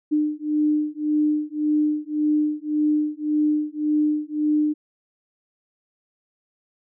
sine beating tone pair, 300.7 / 302.5 Hz, D4 / D#4, +41 / -49 cents, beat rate 1.8 Hz, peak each -22 dBFS, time 0.11-4.74 s, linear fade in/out 20 ms, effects none

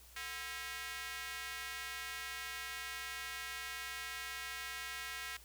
square tone with high-pass filter, 146.83 Hz, D3, in tune, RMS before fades -44 dBFS, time 0.16-5.37 s, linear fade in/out 5 ms, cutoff 1800 Hz, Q 1.6, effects added 60 Hz sine -60 dBFS peak until 5.44 s + white hiss -60 dBFS RMS until 5.44 s

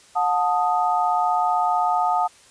sine chord, D# diminished, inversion first, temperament equal with one note detuned, 724.3 / 880 / 1244.5 Hz, F#5 / A5 / D#6, -37 / 0 / 0 cents, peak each -21 / -22 / -24 dBFS, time 0.15-2.28 s, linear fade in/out 20 ms, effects white hiss -51 dBFS RMS until 2.5 s + resampled to 22050 Hz

